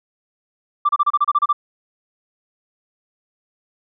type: tone bursts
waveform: sine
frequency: 1174.7 Hz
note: D6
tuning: in tune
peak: -11 dBFS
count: 10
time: 0.85-1.53 s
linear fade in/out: 10 ms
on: 41 ms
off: 30 ms
effects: tanh soft clip ceiling -8 dBFS